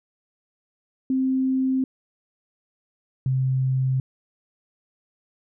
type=tone pair in turn; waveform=sine; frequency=262.1 / 131.05 Hz; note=C4 / C3; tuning=+3 / +3 cents; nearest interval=octave; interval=1200 cents; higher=first; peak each=-19 dBFS; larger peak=neither; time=1.1-1.84 / 3.26-4 s; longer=neither; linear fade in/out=2 ms; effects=none